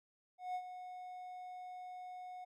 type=tone with ADSR envelope; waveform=triangle; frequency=730 Hz; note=F#5; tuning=24 cents flat; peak=-34 dBFS; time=0.38-2.45 s; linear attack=170 ms; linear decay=64 ms; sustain=-10 dB; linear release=13 ms; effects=none